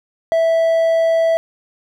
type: tone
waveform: triangle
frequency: 657 Hz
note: E5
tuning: 6 cents flat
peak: -10 dBFS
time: 0.32-1.37 s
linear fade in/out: 0 ms
effects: none